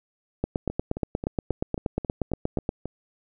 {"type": "two click trains", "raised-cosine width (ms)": 2, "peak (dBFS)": [-18, -11], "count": [9, 20], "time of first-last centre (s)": [[0.7, 2.856], [0.44, 2.691]], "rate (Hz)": [3.71, 8.44], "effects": []}